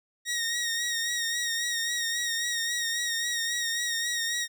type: tone with vibrato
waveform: 15% pulse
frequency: 1874 Hz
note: A#6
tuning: 9 cents sharp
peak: -21 dBFS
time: 0.25-4.48 s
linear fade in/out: 50 ms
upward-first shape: sine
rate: 3.7 Hz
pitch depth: 37 cents each way
effects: none